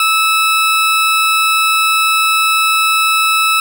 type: tone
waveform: 20% pulse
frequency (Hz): 1306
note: E6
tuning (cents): -17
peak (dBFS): -5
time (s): 0-3.6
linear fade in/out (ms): 2
effects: none